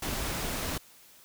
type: noise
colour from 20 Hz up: pink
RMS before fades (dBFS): -33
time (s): 0.02-0.78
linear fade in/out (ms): 5
effects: white hiss -56 dBFS RMS until 1.24 s